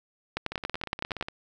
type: two click trains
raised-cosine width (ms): 0.3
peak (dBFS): -12 / -19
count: 10 / 14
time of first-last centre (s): 0.37-1.211 / 0.52-1.285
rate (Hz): 10.7 / 17
effects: none